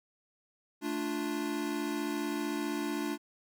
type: chord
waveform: square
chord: D minor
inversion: second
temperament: equal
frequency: 220 / 293.7 / 349.2 Hz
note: A3 / D4 / F4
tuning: 0 / 0 / 0 cents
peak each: -40 / -35 / -38 dBFS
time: 0.81-3.18 s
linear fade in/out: 50 ms
effects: none